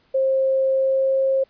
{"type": "tone with pitch glide", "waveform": "sine", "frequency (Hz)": [532, 535.1], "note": ["C5", "C5"], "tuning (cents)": [29, 39], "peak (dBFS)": -16, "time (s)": [0.14, 1.44], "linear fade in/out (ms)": 10, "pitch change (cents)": 10, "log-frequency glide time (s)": [0.71, 1.19], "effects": ["pink hiss -61 dBFS RMS until 1.49 s", "resampled to 11025 Hz"]}